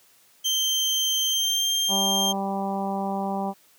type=tone with pitch glide; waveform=30% pulse; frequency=3136 to 3185 Hz; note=G7 to G7; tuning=0 to +27 cents; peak=-19 dBFS; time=0.44-2.33 s; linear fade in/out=20 ms; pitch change=+27 cents; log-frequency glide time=1.25-1.72 s
type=harmonic tone; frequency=196 Hz; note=G3; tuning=in tune; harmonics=1 / 2 / 3 / 4 / 5 / 6; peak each=-28 / -35 / -34 / -29 / -35 / -43 dBFS; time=1.88-3.54 s; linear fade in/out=50 ms
effects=white hiss -58 dBFS RMS until 3.78 s + high-pass 100 Hz 12 dB/octave